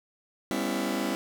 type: chord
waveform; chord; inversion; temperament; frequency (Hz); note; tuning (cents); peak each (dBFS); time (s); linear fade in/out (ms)
sawtooth; C# half-diminished seventh; second; just; 199.57 / 249.5 / 277.2 / 332.6; G3 / B3 / C#4 / E4; +31 / +18 / 0 / +16; -29; 0.51-1.15; 0
effects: none